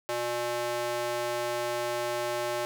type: tone with high-pass filter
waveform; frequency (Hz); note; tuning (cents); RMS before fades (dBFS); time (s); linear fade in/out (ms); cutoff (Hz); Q
square; 120; B2; -49; -31; 0.09-2.65; 0; 520; 1.7
effects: none